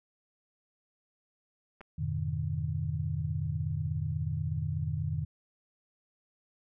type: clicks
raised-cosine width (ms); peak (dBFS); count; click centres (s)
0.5; -34; 2; 1.808 / 1.813
type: chord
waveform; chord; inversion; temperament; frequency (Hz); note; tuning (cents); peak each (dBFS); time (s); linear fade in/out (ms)
sine; F half-diminished seventh; none; equal with one note detuned; 87.31 / 103.83 / 123.47 / 151.83; F2 / Ab2 / Cb3 / Eb3; 0 / 0 / 0 / -42; -35 / -38 / -37 / -33; 1.98-5.25; 10
effects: none